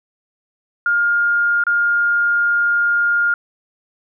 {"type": "tone with dropouts", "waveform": "sine", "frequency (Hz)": 1413, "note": "F6", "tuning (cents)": 20, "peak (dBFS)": -13, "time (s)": [0.86, 3.34], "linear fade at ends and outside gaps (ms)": 2, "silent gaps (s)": [1.638, 1.667], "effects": []}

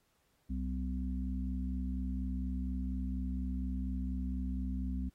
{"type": "harmonic tone", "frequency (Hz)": 64.2, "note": "C2", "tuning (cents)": -32, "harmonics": [1, 3, 4], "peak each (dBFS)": [-35, -40, -41], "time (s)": [0.49, 5.1], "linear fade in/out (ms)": 20, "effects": ["pink hiss -75 dBFS RMS until 5.14 s", "AAC 48 kbps"]}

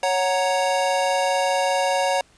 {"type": "chord", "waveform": "square", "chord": "F# major", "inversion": "second", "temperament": "equal", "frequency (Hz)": [554.4, 740, 932.3], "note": ["C#5", "F#5", "A#5"], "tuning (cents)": [0, 0, 0], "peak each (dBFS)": [-23, -24, -26], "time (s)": [0.03, 2.21], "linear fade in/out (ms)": 2, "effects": ["pink hiss -56 dBFS RMS until 2.37 s", "resampled to 22050 Hz"]}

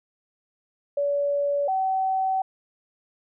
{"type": "tone pair in turn", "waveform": "sine", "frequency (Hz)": [571, 762.2], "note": ["D5", "G5"], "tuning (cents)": [-49, -49], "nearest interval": "perfect fourth", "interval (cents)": 500, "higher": "second", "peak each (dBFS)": -21, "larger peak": "neither", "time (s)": [[0.97, 1.68], [1.68, 2.42]], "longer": "second", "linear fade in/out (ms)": 5, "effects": []}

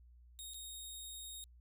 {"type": "tone with dropouts", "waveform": "15% pulse", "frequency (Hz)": 3730, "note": "A#7", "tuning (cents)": 0, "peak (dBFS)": -39, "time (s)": [0.39, 1.44], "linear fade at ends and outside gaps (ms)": 0, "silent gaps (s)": [0.536, 0.543], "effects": ["added 60 Hz sine -58 dBFS peak until 1.6 s"]}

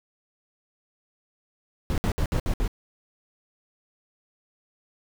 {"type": "noise bursts", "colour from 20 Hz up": "brown", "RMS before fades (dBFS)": -24, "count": 6, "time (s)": [1.9, 2.678], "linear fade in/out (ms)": 0, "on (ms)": 78, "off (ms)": 62, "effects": []}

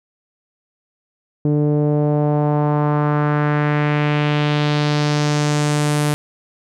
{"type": "tone with low-pass filter sweep", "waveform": "sawtooth", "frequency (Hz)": 148.3, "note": "D3", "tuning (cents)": 17, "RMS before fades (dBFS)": -17, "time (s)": [1.45, 6.14], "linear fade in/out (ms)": 0, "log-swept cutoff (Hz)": [380, 11000], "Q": 1.8, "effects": []}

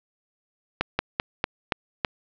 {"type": "slowing click train", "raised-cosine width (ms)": 0.3, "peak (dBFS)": -5, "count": 6, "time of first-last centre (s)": [0.81, 2.048], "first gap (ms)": 180, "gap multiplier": 1.16, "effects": ["low-pass 4000 Hz 12 dB/octave"]}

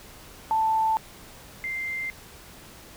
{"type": "tone pair in turn", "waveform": "sine", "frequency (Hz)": [883, 2090], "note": ["A5", "C7"], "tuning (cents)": [6, -2], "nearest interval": "octave + minor third", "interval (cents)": 1492, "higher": "second", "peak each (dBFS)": [-20, -28], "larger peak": "first", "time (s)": [[0.51, 0.97], [1.64, 2.1]], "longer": "neither", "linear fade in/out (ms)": 0, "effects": ["pink hiss -47 dBFS RMS until 2.96 s"]}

